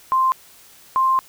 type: tone pair in turn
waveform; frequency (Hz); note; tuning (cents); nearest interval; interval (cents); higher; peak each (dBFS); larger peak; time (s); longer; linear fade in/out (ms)
sine; 1046.5 / 1051.7; C6 / C6; 0 / +9; unison; 9; second; -14; neither; 0.12-0.32 / 0.96-1.19; second; 0
effects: white hiss -48 dBFS RMS until 1.28 s

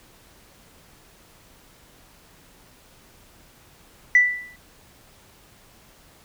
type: tone with exponential decay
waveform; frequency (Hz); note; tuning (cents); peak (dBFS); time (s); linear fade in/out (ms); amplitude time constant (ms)
sine; 1975.5; B6; 0; -8; 4.15-4.56; 2; 88
effects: tanh soft clip ceiling -6 dBFS + pink hiss -53 dBFS RMS until 6.24 s

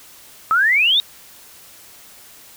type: exponential sweep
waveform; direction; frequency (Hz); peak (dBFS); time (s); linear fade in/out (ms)
sine; up; 1260 to 3778; -12; 0.51-1; 0
effects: white hiss -44 dBFS RMS until 2.56 s

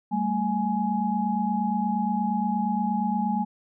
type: tone cluster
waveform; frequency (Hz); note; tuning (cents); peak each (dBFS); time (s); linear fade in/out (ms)
sine; 195.7 / 224.2 / 837; G3 / A3 / G#5; -3 / +33 / +13; -27; 0.11-3.45; 20
effects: none

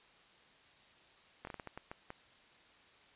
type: slowing click train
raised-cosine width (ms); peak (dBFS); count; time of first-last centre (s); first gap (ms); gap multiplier
0.5; -29; 9; 1.45-2.104; 22; 1.36
effects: white hiss -63 dBFS RMS until 3.15 s + resampled to 8000 Hz

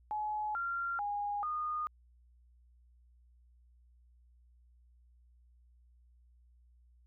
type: tone with pitch steps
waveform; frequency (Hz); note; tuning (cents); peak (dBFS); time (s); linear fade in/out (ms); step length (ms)
sine; 848 / 1382 / 820 / 1226; G#5 / F6 / G#5 / D#6; +36 / -19 / -22 / -26; -33; 0.11-1.87; 0; 440
effects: added 60 Hz sine -61 dBFS peak until 7.06 s

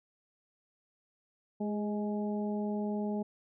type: harmonic tone with a mistuned harmonic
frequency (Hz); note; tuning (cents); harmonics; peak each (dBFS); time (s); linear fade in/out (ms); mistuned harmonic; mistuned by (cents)
209.3; G#3; +14; 1 / 2 / 3 / 4; -32 / -38 / -42 / -44; 1.6-3.23; 10; 2; -23
effects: none

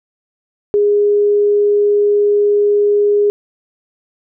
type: tone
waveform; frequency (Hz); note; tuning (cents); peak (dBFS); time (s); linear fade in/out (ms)
sine; 411.8; G#4; -15; -9; 0.74-3.3; 0
effects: none

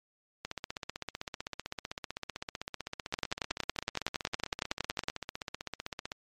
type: two click trains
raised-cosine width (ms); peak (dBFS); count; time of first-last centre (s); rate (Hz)
0.2; -19 / -12; 90 / 22; 0.45-6.119 / 3.14-5.084; 15.7 / 10.8
effects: MP3 64 kbps

